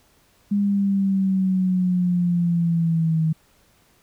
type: linear sweep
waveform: sine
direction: down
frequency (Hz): 203.7 to 158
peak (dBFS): -17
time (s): 0.51-3.33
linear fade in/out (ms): 10
effects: pink hiss -59 dBFS RMS until 4.02 s